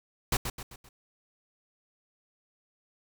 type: noise with echo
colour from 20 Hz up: pink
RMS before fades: -26 dBFS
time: 0.32-0.37 s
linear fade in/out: 5 ms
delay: 130 ms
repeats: 4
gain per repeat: -7 dB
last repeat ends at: 0.89 s
effects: none